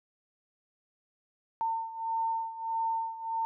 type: beating tone pair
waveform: sine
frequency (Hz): 904 / 905.6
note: A5 / A5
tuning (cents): +47 / +50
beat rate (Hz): 1.6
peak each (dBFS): -31 / -35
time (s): 1.61-3.45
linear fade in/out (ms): 0
effects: none